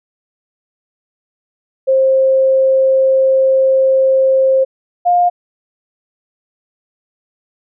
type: tone pair in turn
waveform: sine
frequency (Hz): 530 / 707.5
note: C5 / F5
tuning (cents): +22 / +22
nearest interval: perfect fourth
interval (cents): 500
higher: second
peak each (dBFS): -8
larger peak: neither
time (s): 1.87-4.65 / 5.05-5.3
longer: first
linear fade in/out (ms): 20
effects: none